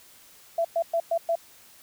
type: tone bursts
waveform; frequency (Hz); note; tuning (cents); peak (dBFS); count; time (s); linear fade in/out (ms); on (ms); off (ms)
sine; 670; E5; +28; -21; 5; 0.58-1.355; 5; 67; 110
effects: white hiss -53 dBFS RMS until 1.82 s